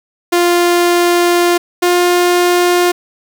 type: tone pair in turn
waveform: sawtooth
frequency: 349.2 / 353.9 Hz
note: F4 / F4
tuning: 0 / +23 cents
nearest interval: unison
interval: 23 cents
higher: second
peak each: -5 dBFS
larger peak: neither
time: 0.32-1.58 / 1.82-2.92 s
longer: first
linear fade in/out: 10 ms
effects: 7-bit